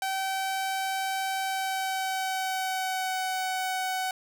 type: tone with pitch glide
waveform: sawtooth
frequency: 769 to 750.1 Hz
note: G5 to F#5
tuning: -33 to +23 cents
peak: -24 dBFS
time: 0.02-4.11 s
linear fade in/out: 2 ms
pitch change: -44 cents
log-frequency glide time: 1.43-3.16 s
effects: none